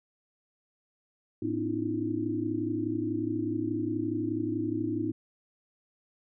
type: tone cluster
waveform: sine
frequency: 110 / 252.9 / 287.4 / 312.2 / 344 Hz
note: A2 / B3 / D4 / D#4 / F4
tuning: 0 / +41 / -37 / +6 / -26 cents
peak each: -37 / -36 / -37 / -31 / -35 dBFS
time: 1.42-5.12 s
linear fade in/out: 5 ms
effects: none